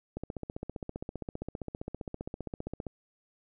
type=click train; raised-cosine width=2 ms; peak=-23 dBFS; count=42; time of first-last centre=0.17-2.867 s; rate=15.2 Hz; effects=none